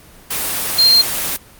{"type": "tone in noise", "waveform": "sine", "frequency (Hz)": 4189, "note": "C8", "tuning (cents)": 1, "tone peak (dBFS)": -7, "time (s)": [0.78, 1.02], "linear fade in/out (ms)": 10, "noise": "white", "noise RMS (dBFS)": -20, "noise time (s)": [0.3, 1.37], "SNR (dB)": 10, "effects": ["pink hiss -43 dBFS RMS until 1.59 s", "Opus 24 kbps"]}